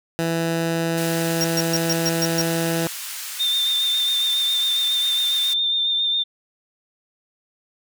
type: tone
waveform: 15% pulse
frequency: 165.7 Hz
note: E3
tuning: 9 cents sharp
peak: -14 dBFS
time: 0.19-2.87 s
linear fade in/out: 0 ms
type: band-pass noise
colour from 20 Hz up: white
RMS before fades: -32 dBFS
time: 0.97-5.54 s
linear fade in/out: 10 ms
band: 1400 to 15000 Hz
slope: 12 dB/octave
type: tone bursts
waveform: square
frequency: 5588 Hz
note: F8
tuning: in tune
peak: -20 dBFS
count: 7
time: 1.41-2.414 s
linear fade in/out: 0 ms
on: 32 ms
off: 130 ms
type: tone with vibrato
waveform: sine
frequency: 3605 Hz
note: A7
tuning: 41 cents sharp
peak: -18 dBFS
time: 3.39-6.24 s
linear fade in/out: 20 ms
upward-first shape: sine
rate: 7.3 Hz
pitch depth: 24 cents each way
effects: none